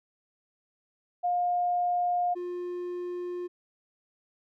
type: tone pair in turn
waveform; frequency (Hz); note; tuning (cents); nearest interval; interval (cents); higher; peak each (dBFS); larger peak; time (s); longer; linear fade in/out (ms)
sine / triangle; 710 / 355; F5 / F4; +28 / +28; octave; 1200; first; -24 / -30; first; 1.23-2.35 / 2.35-3.48; second; 20
effects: none